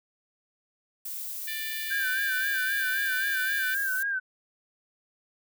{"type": "noise", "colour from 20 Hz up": "violet", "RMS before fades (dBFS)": -36, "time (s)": [1.05, 4.03], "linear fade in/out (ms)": 5}
{"type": "harmonic tone", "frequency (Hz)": 590, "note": "D5", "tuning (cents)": 8, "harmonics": [3, 4, 5, 6, 7, 8], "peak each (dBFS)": [-36, -40, -45, -41, -47, -48], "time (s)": [1.47, 3.75], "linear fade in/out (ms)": 10}
{"type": "tone with vibrato", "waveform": "sine", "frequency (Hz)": 1568, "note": "G6", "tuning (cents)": 0, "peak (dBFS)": -26, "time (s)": [1.9, 4.2], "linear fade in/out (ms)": 20, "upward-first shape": "sine", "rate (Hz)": 3.8, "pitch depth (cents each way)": 74}
{"effects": []}